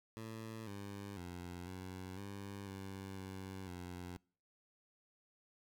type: tone with pitch steps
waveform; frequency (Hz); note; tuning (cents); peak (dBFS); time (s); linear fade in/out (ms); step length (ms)
15% pulse; 111.4 / 100.4 / 88.4 / 92.7 / 99.7 / 96.6 / 95.3 / 89.2; A2 / G2 / F2 / F#2 / G2 / G2 / G2 / F2; +22 / +42 / +22 / +4 / +30 / -25 / -48 / +37; -39; 0.17-4.17; 0; 500
effects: noise-tail reverb RT60 0.5 s tail -26 dB re dry